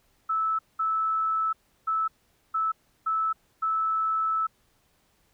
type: tone bursts at uneven times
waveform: sine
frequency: 1309 Hz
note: E6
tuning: 13 cents flat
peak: -23 dBFS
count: 6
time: 0.29-0.59 / 0.79-1.53 / 1.87-2.08 / 2.54-2.72 / 3.06-3.33 / 3.62-4.47 s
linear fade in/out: 10 ms
effects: pink hiss -67 dBFS RMS until 5.33 s